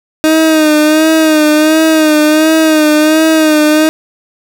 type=tone with vibrato; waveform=30% pulse; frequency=310.9 Hz; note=D#4; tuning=1 cent flat; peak=-3 dBFS; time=0.24-3.89 s; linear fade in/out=0 ms; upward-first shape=sine; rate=1.4 Hz; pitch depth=47 cents each way; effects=none